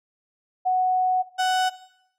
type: tone pair in turn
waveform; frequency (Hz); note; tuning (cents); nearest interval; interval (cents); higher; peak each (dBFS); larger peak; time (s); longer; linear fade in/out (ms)
sine / 35% pulse; 740 / 744; F#5 / F#5; 0 / +9; unison; 9; second; -18; neither; 0.65-1.23 / 1.38-1.7; first; 20
effects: noise-tail reverb RT60 0.8 s tail -17 dB re dry + low-pass 8000 Hz 12 dB/octave